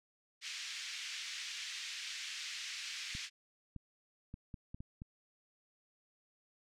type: band-pass noise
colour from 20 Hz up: pink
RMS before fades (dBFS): -44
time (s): 0.41-3.3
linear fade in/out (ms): 50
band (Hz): 2000 to 6500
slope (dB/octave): 24
type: clicks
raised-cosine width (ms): 5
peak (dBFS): -33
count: 7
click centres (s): 3.151 / 3.763 / 4.341 / 4.542 / 4.745 / 4.805 / 5.019
effects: none